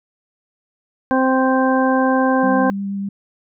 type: harmonic tone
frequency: 261.4 Hz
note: C4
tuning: 1 cent flat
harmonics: 1 / 2 / 3 / 4 / 6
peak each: -16 / -19 / -21 / -22 / -24 dBFS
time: 1.11-2.7 s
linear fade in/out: 0 ms
type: tone with vibrato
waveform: sine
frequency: 198.2 Hz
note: G3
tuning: 19 cents sharp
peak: -21 dBFS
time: 2.43-3.09 s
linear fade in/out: 5 ms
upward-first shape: triangle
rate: 8.4 Hz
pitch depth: 11 cents each way
effects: none